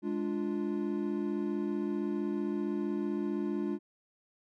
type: chord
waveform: triangle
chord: D diminished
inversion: second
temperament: equal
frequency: 207.7 / 293.7 / 349.2 Hz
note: Ab3 / D4 / F4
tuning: 0 / 0 / 0 cents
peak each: -33 dBFS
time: 0.02-3.79 s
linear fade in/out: 50 ms
effects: none